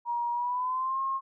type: tone with pitch glide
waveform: sine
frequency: 951 to 1073.6 Hz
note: A#5 to C6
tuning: +34 to +44 cents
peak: -27 dBFS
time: 0.05-1.21 s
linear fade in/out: 50 ms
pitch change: +210 cents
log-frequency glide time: 0.32-1 s
effects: none